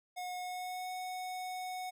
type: tone with pitch glide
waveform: square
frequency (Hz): 725 to 737.2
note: F#5 to F#5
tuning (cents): -35 to -7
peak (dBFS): -39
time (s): 0.16-1.91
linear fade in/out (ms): 20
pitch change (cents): +28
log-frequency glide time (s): 0.38-0.91
effects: none